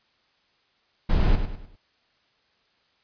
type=noise with echo; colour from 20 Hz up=brown; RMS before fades=-19 dBFS; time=1.09-1.36 s; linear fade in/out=10 ms; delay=100 ms; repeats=4; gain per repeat=-8 dB; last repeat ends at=1.76 s; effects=white hiss -66 dBFS RMS until 3.03 s + resampled to 11025 Hz